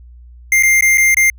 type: tone with dropouts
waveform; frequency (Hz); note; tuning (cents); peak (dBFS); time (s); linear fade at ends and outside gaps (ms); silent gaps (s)
square; 2100; C7; +6; -9; 0.52-1.3; 2; 0.626-0.633 / 0.809-0.823 / 0.974-0.98 / 1.145-1.169
effects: added 60 Hz sine -36 dBFS peak until 1.38 s